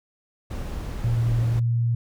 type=noise; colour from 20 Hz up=brown; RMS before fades=-31 dBFS; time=0.5-1.6 s; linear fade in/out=10 ms
type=tone with pitch glide; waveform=sine; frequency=116.54 to 117.42 Hz; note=A#2 to A#2; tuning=0 to +13 cents; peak=-19 dBFS; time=1.04-1.95 s; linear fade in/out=5 ms; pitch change=+13 cents; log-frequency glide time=1.51-1.64 s
effects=none